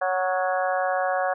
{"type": "harmonic tone with a mistuned harmonic", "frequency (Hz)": 185, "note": "F#3", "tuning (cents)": 0, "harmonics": [3, 4, 5, 6, 7, 8, 9], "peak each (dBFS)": [-26, -25, -37, -31, -38, -33, -32], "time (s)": [0.01, 1.34], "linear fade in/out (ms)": 10, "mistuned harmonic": 8, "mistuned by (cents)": -25, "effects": []}